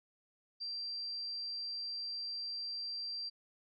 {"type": "tone", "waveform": "sine", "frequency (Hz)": 4713, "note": "D8", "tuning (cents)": 5, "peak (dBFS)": -38, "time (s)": [0.6, 3.3], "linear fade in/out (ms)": 20, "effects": []}